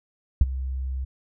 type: tone with ADSR envelope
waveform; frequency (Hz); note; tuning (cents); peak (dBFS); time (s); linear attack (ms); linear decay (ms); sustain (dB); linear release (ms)
sine; 65.41; C2; 0; -9; 0.41-1.05; 3; 30; -17; 12
effects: none